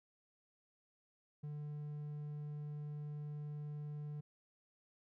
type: tone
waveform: triangle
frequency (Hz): 148.3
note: D3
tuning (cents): +17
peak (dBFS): -40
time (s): 1.43-4.21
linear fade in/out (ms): 10
effects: none